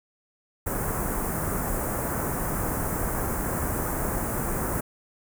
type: band-stop noise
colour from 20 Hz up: pink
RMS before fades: -28 dBFS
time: 0.66-4.81 s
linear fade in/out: 10 ms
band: 1600 to 8400 Hz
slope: 24 dB/octave
effects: none